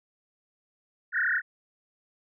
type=tone with frequency modulation; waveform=sine; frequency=1660 Hz; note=G#6; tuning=1 cent flat; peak=-23 dBFS; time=1.12-1.42 s; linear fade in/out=50 ms; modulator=33.6 Hz; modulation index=6.9; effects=none